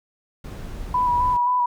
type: noise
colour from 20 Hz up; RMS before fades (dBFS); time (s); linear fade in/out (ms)
brown; -32; 0.44-1.37; 5
type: tone with vibrato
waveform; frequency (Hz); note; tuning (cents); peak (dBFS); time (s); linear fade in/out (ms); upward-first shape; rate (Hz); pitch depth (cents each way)
sine; 983; B5; -8; -17; 0.94-1.66; 5; square; 3.8; 20
effects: none